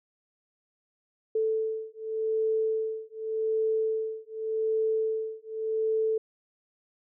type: beating tone pair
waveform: sine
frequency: 440 / 440.86 Hz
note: A4 / A4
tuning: 0 / +3 cents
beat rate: 0.86 Hz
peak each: -29 dBFS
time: 1.35-6.18 s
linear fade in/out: 5 ms
effects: none